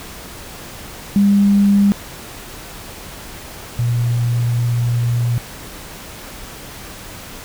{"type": "tone pair in turn", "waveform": "sine", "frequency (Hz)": [201.1, 119.57], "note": ["G3", "A#2"], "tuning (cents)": [44, 44], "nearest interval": "major sixth", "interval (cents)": 900, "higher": "first", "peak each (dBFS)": [-9, -14], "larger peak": "first", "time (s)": [[1.16, 1.92], [3.79, 5.38]], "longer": "second", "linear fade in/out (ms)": 0, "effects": ["pink hiss -34 dBFS RMS until 7.44 s"]}